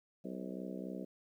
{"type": "harmonic tone with a mistuned harmonic", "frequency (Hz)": 63.5, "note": "B1", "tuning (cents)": 49, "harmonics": [3, 4, 5, 6, 7, 8, 9, 10], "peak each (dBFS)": [-44, -46, -48, -50, -51, -52, -53, -54], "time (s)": [0.24, 1.05], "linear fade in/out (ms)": 10, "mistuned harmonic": 9, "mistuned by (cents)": -57, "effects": ["12-bit"]}